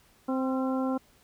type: harmonic tone with a mistuned harmonic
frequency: 261.6 Hz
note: C4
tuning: in tune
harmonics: 1 / 2 / 3 / 4 / 5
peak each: -27 / -33 / -37 / -39 / -41 dBFS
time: 0.28-0.98 s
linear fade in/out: 10 ms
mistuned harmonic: 5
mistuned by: +58 cents
effects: pink hiss -62 dBFS RMS until 1.23 s